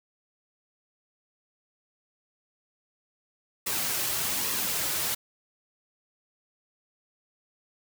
white noise with flanger, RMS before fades -29 dBFS, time 3.66-5.15 s, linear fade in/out 10 ms, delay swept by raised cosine 1.3 to 4.4 ms, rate 1.2 Hz, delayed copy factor -0.5, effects none

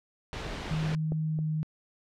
pink noise, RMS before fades -36 dBFS, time 0.33-0.95 s, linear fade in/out 0 ms
sine tone with pitch glide, 156.8 to 155.54 Hz, D#3 to D#3, +14 to 0 cents, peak -27 dBFS, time 0.71-1.63 s, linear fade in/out 0 ms, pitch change -14 cents, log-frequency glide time 1.25-1.47 s
clicks, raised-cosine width 2 ms, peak -22 / -29 dBFS, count 2, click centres 1.121 / 1.389 s
effects low-pass 4000 Hz 12 dB/octave

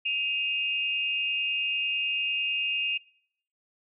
sine tone pair together, 2529 / 2800 Hz, D#7 / F7, +28 / +4 cents, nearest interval major second, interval 176 cents, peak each -28 dBFS, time 0.05-2.98 s, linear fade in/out 10 ms, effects noise-tail reverb RT60 0.7 s tail -24 dB re dry

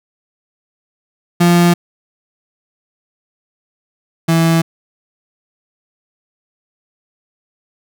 35% pulse tone pair in turn, 173.4 / 164.76 Hz, F3 / E3, -12 / -1 cents, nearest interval minor second, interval 89 cents, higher first, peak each -6 / -8 dBFS, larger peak first, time 1.4-1.74 / 4.28-4.62 s, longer neither, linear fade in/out 10 ms, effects none

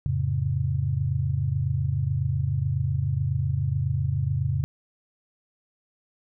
sine chord, F augmented, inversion none, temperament just, 87.31 / 109.13 / 136.42 Hz, F2 / A2 / C#3, 0 / -14 / -27 cents, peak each -28 / -28 / -25 dBFS, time 0.06-4.64 s, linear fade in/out 0 ms, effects none

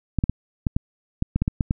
clicks, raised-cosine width 5 ms, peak -8 dBFS, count 11, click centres 0.187 / 0.239 / 0.296 / 0.668 / 0.765 / 1.224 / 1.36 / 1.42 / 1.479 / 1.608 / 1.709 s, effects none

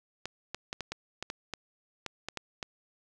clicks, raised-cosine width 0.2 ms, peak -18 dBFS, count 12, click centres 0.256 / 0.546 / 0.729 / 0.807 / 0.92 / 1.226 / 1.301 / 1.537 / 2.063 / 2.286 / 2.373 / 2.628 s, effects none

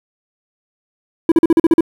triangle tone bursts, 329.6 Hz, E4, in tune, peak -4 dBFS, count 8, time 1.29-1.808 s, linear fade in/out 2 ms, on 28 ms, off 42 ms, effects 7-bit

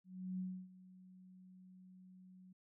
sine tone with ADSR envelope, 185 Hz, F#3, in tune, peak -38 dBFS, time 0.04-2.53 s, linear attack 350 ms, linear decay 290 ms, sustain -19 dB, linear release 8 ms, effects none

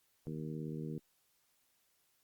harmonic tone, 77.78 Hz, D#2, in tune, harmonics 2 / 3 / 4 / 5 / 6, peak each -41 / -45 / -47 / -49 / -51 dBFS, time 0.27-0.98 s, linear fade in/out 0 ms, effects white hiss -75 dBFS RMS until 2.23 s + Opus 48 kbps

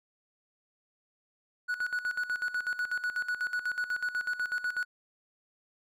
triangle tone with tremolo, 1470 Hz, F#6, 12 cents flat, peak -26 dBFS, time 1.68-4.85 s, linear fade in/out 20 ms, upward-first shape square, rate 8.1 Hz, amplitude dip 75%, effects none

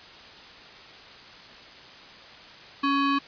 square ring-modulated tone, 698.5 Hz, F5, in tune, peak -19 dBFS, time 2.83-3.19 s, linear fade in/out 10 ms, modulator 420 Hz, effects white hiss -46 dBFS RMS until 3.27 s + resampled to 11025 Hz

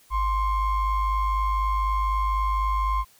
triangle ring-modulated tone, 550 Hz, C#5, 14 cents flat, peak -16 dBFS, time 0.1-3.05 s, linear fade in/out 50 ms, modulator 498 Hz, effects white hiss -57 dBFS RMS until 3.19 s

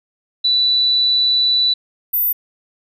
sine tone pair in turn, 3966 / 14133 Hz, B7 / A9, +7 / +7 cents, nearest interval octave + minor seventh, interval 2200 cents, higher second, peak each -12 / -14 dBFS, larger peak first, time 0.44-1.74 / 2.13-2.33 s, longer first, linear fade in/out 10 ms, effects none

